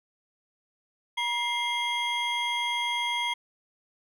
triangle tone cluster, 956 / 2100 / 3272 Hz, A#5 / C7 / G#7, +43 / +6 / -26 cents, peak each -29 dBFS, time 1.17-3.34 s, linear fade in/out 10 ms, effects none

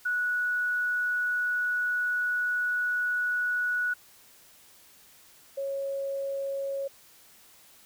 sine tone pair in turn, 1469 / 550.3 Hz, F#6 / C#5, -13 / -13 cents, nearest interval octave + perfect fourth, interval 1700 cents, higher first, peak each -25 / -29 dBFS, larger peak first, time 0.05-3.94 / 5.57-6.88 s, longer first, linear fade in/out 10 ms, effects white hiss -56 dBFS RMS until 7.85 s

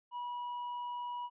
triangle tone with tanh clipping, 972 Hz, B5, 28 cents flat, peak -38 dBFS, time 0.11-1.3 s, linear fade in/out 50 ms, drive 8 dB, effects resampled to 8000 Hz

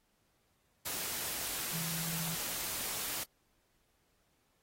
sine tone in noise, 164.81 Hz, E3, in tune, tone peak -41 dBFS, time 1.73-2.35 s, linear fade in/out 10 ms, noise white, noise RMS -38 dBFS, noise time 0.85-3.24 s, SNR -6 dB, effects pink hiss -75 dBFS RMS until 4.62 s + AAC 48 kbps

